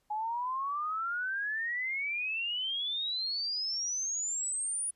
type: exponential sweep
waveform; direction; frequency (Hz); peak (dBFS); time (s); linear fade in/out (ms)
sine; up; 834 to 9850; -31; 0.1-4.91; 10
effects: pink hiss -75 dBFS RMS until 4.95 s + resampled to 32000 Hz